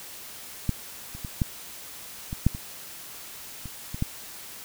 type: clicks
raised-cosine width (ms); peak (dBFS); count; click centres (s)
5; -11 / -27 / -21 / -10 / -19 / -6 / -22 / -25 / -21 / -12; 10; 0.693 / 1.15 / 1.248 / 1.418 / 2.329 / 2.466 / 2.549 / 3.657 / 3.945 / 4.024
effects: white hiss -42 dBFS RMS until 4.64 s